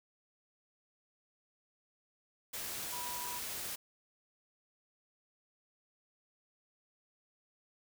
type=tone in noise; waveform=sine; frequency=975 Hz; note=B5; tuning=23 cents flat; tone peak=-43 dBFS; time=2.92-3.39 s; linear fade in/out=10 ms; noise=white; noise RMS=-41 dBFS; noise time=2.53-3.76 s; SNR=-5 dB; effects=none